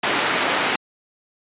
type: band-pass noise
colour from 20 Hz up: white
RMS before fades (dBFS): -21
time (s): 0.03-0.76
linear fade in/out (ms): 5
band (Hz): 230 to 2400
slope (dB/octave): 12
effects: resampled to 8000 Hz